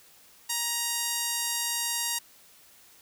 sawtooth tone with band-pass filter, 941 Hz, A#5, 16 cents sharp, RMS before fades -30 dBFS, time 0.49-2.19 s, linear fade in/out 10 ms, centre 8900 Hz, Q 1, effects white hiss -56 dBFS RMS until 3.01 s

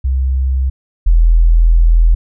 sine tone pair in turn, 65.41 / 41.46 Hz, C2 / E1, 0 / +11 cents, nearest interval minor sixth, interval 789 cents, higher first, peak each -11 / -5 dBFS, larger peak second, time 0.04-0.7 / 1.06-2.15 s, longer second, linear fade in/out 10 ms, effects none

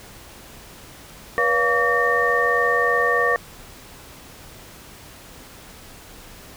sine tone cluster, 483.7 / 567 / 701 / 1142 / 1825 Hz, B4 / C#5 / F5 / D6 / A#6, -36 / +39 / +6 / -49 / -37 cents, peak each -22 / -28 / -27 / -22 / -20 dBFS, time 1.38-3.36 s, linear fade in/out 0 ms, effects pink hiss -43 dBFS RMS until 6.56 s

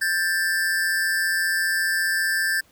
square tone pair together, 1585.2 / 1760 Hz, G6 / A6, +19 / 0 cents, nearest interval major second, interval 181 cents, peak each -24 dBFS, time 0.01-2.61 s, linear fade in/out 10 ms, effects pink hiss -58 dBFS RMS until 2.71 s + high-pass 60 Hz 12 dB/octave

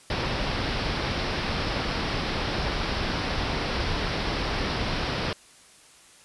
pink low-pass noise, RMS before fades -28 dBFS, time 0.1-5.33 s, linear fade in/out 2 ms, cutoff 5500 Hz, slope 96 dB/octave, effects white hiss -53 dBFS RMS until 6.24 s + resampled to 24000 Hz

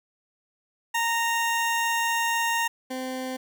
20% pulse tone pair in turn, 926 / 258.4 Hz, A#5 / C4, -12 / -21 cents, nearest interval octave + minor seventh, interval 2209 cents, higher first, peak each -18 / -25 dBFS, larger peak first, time 0.94-2.68 / 2.9-3.37 s, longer first, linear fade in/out 10 ms, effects 10-bit

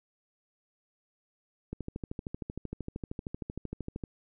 click train, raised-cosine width 3 ms, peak -23 dBFS, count 31, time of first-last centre 1.73-4.038 s, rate 13 Hz, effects none

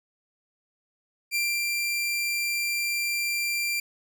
sawtooth tone with ADSR envelope, 2369 Hz, D7, 14 cents sharp, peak -20 dBFS, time 1.31-3.8 s, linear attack 43 ms, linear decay 250 ms, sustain -2 dB, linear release 4 ms, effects none

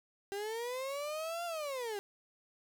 35% pulse linear two-way sweep, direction up then down, 391.5 to 698.5 to 391.5 Hz, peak -35 dBFS, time 0.32-1.99 s, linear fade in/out 0 ms, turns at 1.45 s, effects none

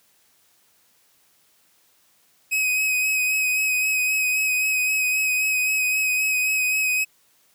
45% pulse tone with vibrato, 2530 Hz, D#7, 28 cents sharp, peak -19 dBFS, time 2.51-7.05 s, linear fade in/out 20 ms, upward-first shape sine, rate 3.8 Hz, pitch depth 23 cents each way, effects white hiss -61 dBFS RMS until 7.54 s + high-pass 80 Hz 12 dB/octave

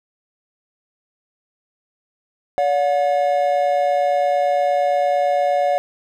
triangle tone pair together, 572.3 / 721 Hz, D5 / F#5, -45 / -45 cents, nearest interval major third, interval 400 cents, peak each -16 dBFS, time 2.58-5.78 s, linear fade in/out 0 ms, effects none

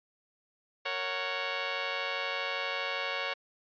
10% pulse chord, F# major, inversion first, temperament just, 462.5 / 555 / 740 Hz, A#4 / C#5 / F#5, -14 / +2 / 0 cents, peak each -31 / -26 / -30 dBFS, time 0.85-3.34 s, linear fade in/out 10 ms, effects resampled to 11025 Hz

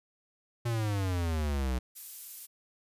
square exponential sweep, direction down, 120.5 to 61.1 Hz, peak -29 dBFS, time 0.65-1.79 s, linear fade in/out 10 ms
violet noise, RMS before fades -41 dBFS, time 1.95-2.47 s, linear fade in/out 20 ms
effects resampled to 32000 Hz

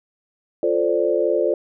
sine chord, D minor seventh, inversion first, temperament equal, 349.2 / 440 / 523.3 / 587.3 Hz, F4 / A4 / C5 / D5, 0 / 0 / 0 / 0 cents, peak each -22 dBFS, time 0.63-1.54 s, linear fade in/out 2 ms, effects none

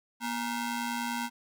sawtooth ring-modulated tone, 590 Hz, D5, 8 cents sharp, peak -24 dBFS, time 0.2-1.3 s, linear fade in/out 50 ms, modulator 350 Hz, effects none

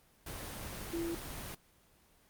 sine tone in noise, 336.3 Hz, E4, 35 cents sharp, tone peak -34 dBFS, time 0.93-1.15 s, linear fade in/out 5 ms, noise pink, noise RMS -43 dBFS, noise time 0.26-1.55 s, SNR +6 dB, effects pink hiss -66 dBFS RMS until 2.29 s + Opus 24 kbps

